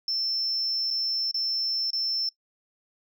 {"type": "tone with dropouts", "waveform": "sine", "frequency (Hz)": 5340, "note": "E8", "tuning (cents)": 22, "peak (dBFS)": -23, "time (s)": [0.08, 2.29], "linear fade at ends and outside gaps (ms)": 2, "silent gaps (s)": [[0.905, 0.909], [1.313, 1.343], [1.905, 1.931]], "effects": ["noise-tail reverb RT60 0.1 s tail -24 dB re dry", "tanh soft clip ceiling -21 dBFS"]}